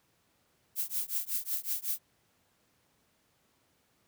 violet noise with tremolo, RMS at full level -30 dBFS, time 0.75-1.99 s, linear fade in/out 50 ms, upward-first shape triangle, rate 5.4 Hz, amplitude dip 100%, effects pink hiss -71 dBFS RMS until 4.07 s + high-pass 80 Hz 12 dB/octave

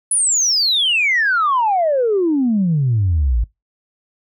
sine exponential sweep, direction down, 10280 to 51.91 Hz, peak -12 dBFS, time 0.11-3.44 s, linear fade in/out 5 ms, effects noise-tail reverb RT60 0.2 s tail -24 dB re dry + tanh soft clip ceiling -9 dBFS

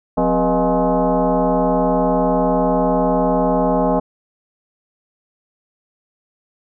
sine tone with frequency modulation, 180 Hz, F#3, 47 cents flat, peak -13 dBFS, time 0.17-4 s, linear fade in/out 10 ms, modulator 220 Hz, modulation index 3.4, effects none

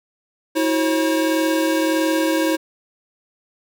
square tone cluster, 321.5 / 363.1 / 541 Hz, E4 / F#4 / C#5, -43 / -33 / -42 cents, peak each -19 / -28 / -23 dBFS, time 0.55-2.57 s, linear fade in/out 20 ms, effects none

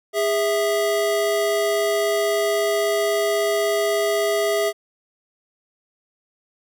square tone pair together, 409.4 / 656.9 Hz, G#4 / E5, -25 / -6 cents, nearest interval minor sixth, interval 819 cents, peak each -22 dBFS, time 0.13-4.73 s, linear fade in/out 50 ms, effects none

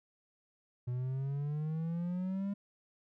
triangle exponential sweep, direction up, 121.7 to 202.4 Hz, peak -31 dBFS, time 0.87-2.54 s, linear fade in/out 10 ms, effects none

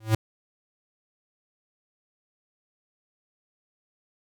square tone with exponential growth, 110 Hz, A2, in tune, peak -16 dBFS, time 0-0.15 s, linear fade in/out 5 ms, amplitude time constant 31 ms, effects none

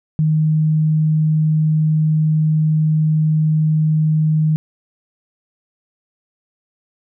sine tone, 155.56 Hz, D#3, in tune, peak -12 dBFS, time 0.19-4.56 s, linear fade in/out 0 ms, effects none

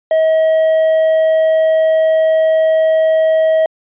triangle tone with quantisation, 638 Hz, D#5, 43 cents sharp, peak -7 dBFS, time 0.11-3.66 s, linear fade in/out 2 ms, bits 6, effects resampled to 8000 Hz

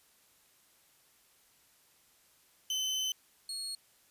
30% pulse tone pair in turn, 3047 / 4309 Hz, G7 / C#8, -50 / -50 cents, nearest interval tritone, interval 600 cents, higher second, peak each -28 / -34 dBFS, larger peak first, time 2.7-3.12 / 3.49-3.75 s, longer first, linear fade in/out 2 ms, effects white hiss -66 dBFS RMS until 4.1 s + resampled to 32000 Hz

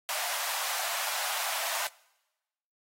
pink high-pass noise, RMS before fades -33 dBFS, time 0.09-1.87 s, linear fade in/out 0 ms, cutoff 630 Hz, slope 48 dB/octave, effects noise-tail reverb RT60 1.0 s tail -23 dB re dry + AAC 48 kbps

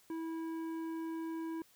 sine tone with tanh clipping, 326.2 Hz, E4, 18 cents flat, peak -39 dBFS, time 0.1-1.62 s, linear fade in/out 2 ms, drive 11 dB, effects white hiss -66 dBFS RMS until 1.75 s

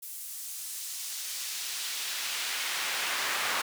brown noise with high-pass filter sweep, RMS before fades -34 dBFS, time 0.02-3.62 s, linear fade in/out 10 ms, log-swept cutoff 11000 to 1300 Hz, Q 0.81, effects none

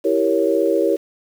sine chord, E diminished seventh, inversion none, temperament equal, 329.6 / 392 / 466.2 / 554.4 Hz, E4 / G4 / Bb4 / Db5, 0 / 0 / 0 / 0 cents, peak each -20 dBFS, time 0.04-0.97 s, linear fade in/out 20 ms, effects 7-bit

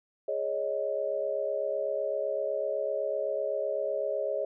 sine chord, Ab suspended fourth, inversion none, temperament equal, 415.3 / 554.4 / 622.3 Hz, Ab4 / Db5 / Eb5, 0 / 0 / 0 cents, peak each -35 / -31 / -32 dBFS, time 0.28-4.45 s, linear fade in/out 5 ms, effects none

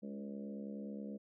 harmonic tone with a mistuned harmonic, 69.3 Hz, C#2, in tune, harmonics 3 / 4 / 5 / 6 / 7 / 8 / 9, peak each -43 / -51 / -55 / -60 / -52 / -55 / -61 dBFS, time 0.02-1.18 s, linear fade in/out 20 ms, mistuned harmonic 4, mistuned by +19 cents, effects none

